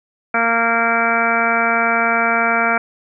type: harmonic tone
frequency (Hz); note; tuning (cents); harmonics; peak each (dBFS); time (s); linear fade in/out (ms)
230.8; A#3; -17; 1 / 2 / 3 / 4 / 5 / 6 / 7 / 8 / 9 / 10; -25 / -26 / -20 / -25 / -27 / -18 / -24 / -29 / -30 / -21; 0.34-2.78; 5
effects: none